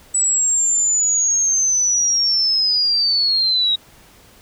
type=linear sweep; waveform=sine; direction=down; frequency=7902 to 3800 Hz; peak=-14 dBFS; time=0.14-3.76 s; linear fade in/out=10 ms; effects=pink hiss -48 dBFS RMS until 4.41 s